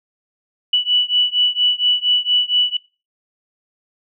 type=beating tone pair; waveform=sine; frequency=2956 / 2960.3 Hz; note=F#7 / F#7; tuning=-2 / 0 cents; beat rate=4.3 Hz; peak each=-16 / -17 dBFS; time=0.73-2.77 s; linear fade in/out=5 ms; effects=noise-tail reverb RT60 0.3 s tail -21 dB re dry